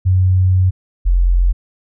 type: tone pair in turn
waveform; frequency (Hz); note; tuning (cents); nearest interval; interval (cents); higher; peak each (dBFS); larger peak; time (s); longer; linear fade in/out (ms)
sine; 92.7 / 44.1; F#2 / F1; +4 / +18; octave + minor second; 1286; first; -9; neither; 0.05-0.71 / 1.05-1.53; first; 20
effects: none